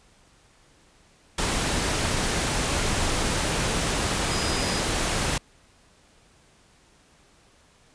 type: tone in noise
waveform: sine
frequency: 4964 Hz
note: D#8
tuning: 5 cents flat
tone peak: -33 dBFS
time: 4.31-4.8 s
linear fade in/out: 5 ms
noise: pink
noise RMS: -25 dBFS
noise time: 1.38-5.38 s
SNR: -11 dB
effects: pink hiss -58 dBFS RMS until 7.94 s + resampled to 22050 Hz